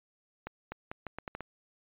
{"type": "accelerating click train", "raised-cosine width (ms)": 0.5, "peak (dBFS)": -23, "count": 8, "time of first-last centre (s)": [0.47, 1.407], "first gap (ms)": 250, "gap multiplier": 0.78, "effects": ["resampled to 8000 Hz"]}